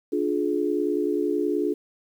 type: chord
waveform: sine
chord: D diminished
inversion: none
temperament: just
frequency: 293.7 / 352.4 / 422.9 Hz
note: D4 / F4 / Ab4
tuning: 0 / +16 / +31 cents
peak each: -26 dBFS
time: 0.12-1.74 s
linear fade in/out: 10 ms
effects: 9-bit